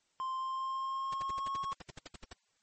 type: tone with pitch glide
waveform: triangle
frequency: 1046.5 to 1096.6 Hz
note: C6 to C#6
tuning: 0 to -19 cents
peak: -32 dBFS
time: 0.2-1.73 s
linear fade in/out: 0 ms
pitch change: +81 cents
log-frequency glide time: 0.36-1.62 s
type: noise bursts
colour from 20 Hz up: pink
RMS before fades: -45 dBFS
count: 15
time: 1.12-2.33 s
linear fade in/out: 5 ms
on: 20 ms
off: 65 ms
effects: white hiss -75 dBFS RMS until 2.62 s + MP3 32 kbps